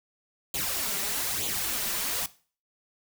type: noise with flanger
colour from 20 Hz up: white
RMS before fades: -30 dBFS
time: 0.54-2.26 s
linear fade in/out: 2 ms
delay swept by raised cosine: 0.28 to 5.18 ms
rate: 1.1 Hz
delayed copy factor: +0.65
effects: noise-tail reverb RT60 0.4 s tail -18 dB re dry